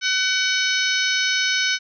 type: harmonic tone with a mistuned harmonic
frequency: 754 Hz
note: F#5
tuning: 32 cents sharp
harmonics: 2 / 3 / 4 / 5 / 6 / 7 / 8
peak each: -23 / -25 / -26 / -27 / -28 / -28 / -29 dBFS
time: 0.01-1.79 s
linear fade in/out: 50 ms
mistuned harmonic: 6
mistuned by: -76 cents
effects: none